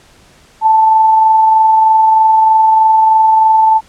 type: tone with amplitude modulation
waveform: sine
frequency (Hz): 880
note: A5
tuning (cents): 0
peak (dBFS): -4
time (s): 0.61-3.81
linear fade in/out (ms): 50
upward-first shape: sine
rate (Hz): 23.2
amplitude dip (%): 25
effects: pink hiss -45 dBFS RMS until 3.88 s + low-pass 9000 Hz 12 dB/octave